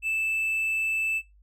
triangle tone, 2636 Hz, E7, 1 cent flat, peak -23 dBFS, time 0.02-1.22 s, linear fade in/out 50 ms, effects noise-tail reverb RT60 0.2 s tail -20 dB re dry + added 50 Hz sine -54 dBFS peak until 1.42 s

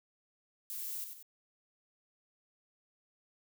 violet noise with echo, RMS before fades -41 dBFS, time 0.7-1.04 s, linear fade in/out 0 ms, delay 93 ms, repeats 2, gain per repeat -6 dB, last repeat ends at 1.226 s, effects none

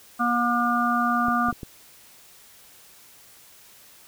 harmonic tone, 239.6 Hz, A#3, 48 cents sharp, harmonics 1 / 3 / 5 / 6, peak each -25 / -27 / -23 / -28 dBFS, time 0.19-1.52 s, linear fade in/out 20 ms
clicks, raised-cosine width 3 ms, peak -21 dBFS, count 4, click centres 1.284 / 1.486 / 1.527 / 1.632 s
effects white hiss -51 dBFS RMS until 4.07 s

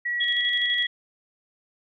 sine tone with pitch glide, 1927 to 1941.5 Hz, B6 to B6, -43 to -30 cents, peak -24 dBFS, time 0.05-0.87 s, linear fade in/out 10 ms, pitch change +13 cents, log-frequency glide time 0.3-0.43 s
sine tone with tremolo, 3322 Hz, G#7, in tune, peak -22 dBFS, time 0.2-0.87 s, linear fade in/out 10 ms, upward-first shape square, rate 12 Hz, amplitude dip 40%
effects none

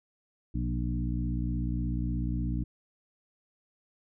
harmonic tone with a mistuned harmonic, 60 Hz, B1, 49 cents flat, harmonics 1 / 2 / 3 / 4 / 5, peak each -31 / -34 / -36 / -37 / -38 dBFS, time 0.54-2.64 s, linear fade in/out 10 ms, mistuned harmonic 2, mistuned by +49 cents, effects none

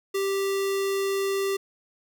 square tone with notch filter, 392 Hz, G4, in tune, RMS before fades -26 dBFS, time 0.14-1.57 s, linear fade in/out 10 ms, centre 810 Hz, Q 1.3, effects none

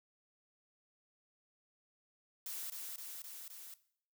blue noise with echo, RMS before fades -43 dBFS, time 2.46-2.7 s, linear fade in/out 2 ms, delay 260 ms, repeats 4, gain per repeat -2 dB, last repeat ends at 3.74 s, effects noise-tail reverb RT60 0.6 s tail -17 dB re dry

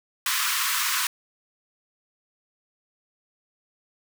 pink high-pass noise, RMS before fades -25 dBFS, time 0.26-1.07 s, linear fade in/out 2 ms, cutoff 1000 Hz, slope 96 dB/octave, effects none

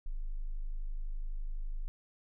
sine tone, 25.96 Hz, G#0, in tune, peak -33 dBFS, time 0.06-1.88 s, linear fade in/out 0 ms, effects none

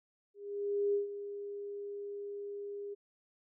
sine tone with ADSR envelope, 405.7 Hz, G#4, 41 cents flat, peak -27 dBFS, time 0.34-2.95 s, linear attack 600 ms, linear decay 130 ms, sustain -12 dB, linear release 19 ms, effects none

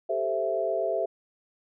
sine chord, A minor seventh, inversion third, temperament equal with one note detuned, 392 / 440 / 523.3 / 662.3 Hz, G4 / A4 / C5 / E5, 0 / 0 / 0 / +8 cents, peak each -32 / -33 / -32 / -27 dBFS, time 0.09-1.06 s, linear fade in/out 10 ms, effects none

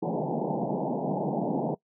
pink band-pass noise, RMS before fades -29 dBFS, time 0.02-1.75 s, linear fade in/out 10 ms, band 140 to 910 Hz, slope 96 dB/octave, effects noise-tail reverb RT60 0.1 s tail -22 dB re dry

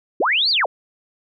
sine linear two-way sweep, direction up then down, 249 to 4815 to 417.5 Hz, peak -15 dBFS, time 0.2-0.66 s, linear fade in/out 5 ms, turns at 0.5 s, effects none

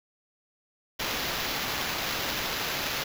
white noise with sample-and-hold, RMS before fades -31 dBFS, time 0.99-3.04 s, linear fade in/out 10 ms, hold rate 8820 Hz, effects none

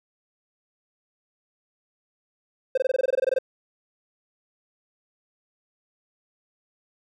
triangle tone bursts, 521 Hz, C5, 7 cents flat, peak -16 dBFS, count 14, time 2.75-3.387 s, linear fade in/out 5 ms, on 26 ms, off 21 ms, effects none

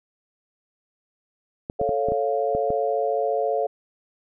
clicks, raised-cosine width 2 ms, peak -16 dBFS, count 7, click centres 1.699 / 1.814 / 1.892 / 2.086 / 2.12 / 2.55 / 2.704 s
sine chord, A augmented, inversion none, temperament equal, 440 / 554.4 / 698.5 Hz, A4 / C#5 / E#5, 0 / 0 / 0 cents, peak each -25 dBFS, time 1.79-3.67 s, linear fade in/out 10 ms
effects none

